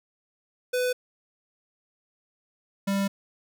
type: tone pair in turn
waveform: square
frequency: 499.4 / 197.39 Hz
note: B4 / G3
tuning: +19 / +12 cents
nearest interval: octave + major third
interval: 1607 cents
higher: first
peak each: -24 dBFS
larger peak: neither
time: 0.73-0.93 / 2.87-3.08 s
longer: second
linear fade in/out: 10 ms
effects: none

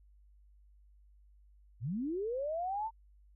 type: linear sweep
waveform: sine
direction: up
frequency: 95.6 to 918 Hz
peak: -33 dBFS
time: 1.8-2.91 s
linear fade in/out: 50 ms
effects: added 50 Hz sine -59 dBFS peak until 3.35 s

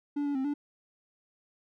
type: tone with pitch steps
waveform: triangle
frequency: 289 / 285.9 / 264.5 / 289.9 Hz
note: D4 / D4 / C4 / D4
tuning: -28 / -46 / +19 / -22 cents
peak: -26 dBFS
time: 0.16-0.54 s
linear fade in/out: 10 ms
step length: 95 ms
effects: none

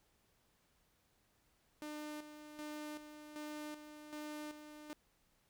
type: tone with tremolo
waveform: sawtooth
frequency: 300.9 Hz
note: D4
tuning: 42 cents sharp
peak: -40 dBFS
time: 1.82-4.93 s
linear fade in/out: 0 ms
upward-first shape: square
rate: 1.3 Hz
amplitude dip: 60%
effects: pink hiss -75 dBFS RMS until 5.49 s

